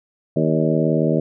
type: harmonic tone with a mistuned harmonic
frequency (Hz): 78.9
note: D#2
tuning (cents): +25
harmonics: 2 / 3 / 4 / 5 / 6 / 7 / 8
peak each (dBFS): -20 / -22 / -23 / -24 / -25 / -25 / -26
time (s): 0.36-1.2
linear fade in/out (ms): 5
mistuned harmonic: 7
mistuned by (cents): +38
effects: none